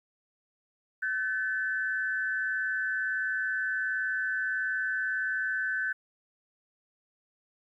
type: tone pair together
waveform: sine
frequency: 1519.6 / 1741 Hz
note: F#6 / A6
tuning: +46 / -19 cents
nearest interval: major second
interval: 235 cents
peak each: -29 / -33 dBFS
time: 1.02-5.93 s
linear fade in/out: 10 ms
effects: 11-bit